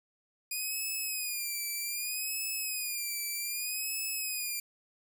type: tone with vibrato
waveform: 5% pulse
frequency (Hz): 2457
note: D#7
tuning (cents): -22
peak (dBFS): -24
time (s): 0.51-4.6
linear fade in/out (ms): 5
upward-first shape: sine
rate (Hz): 0.64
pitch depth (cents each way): 94
effects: none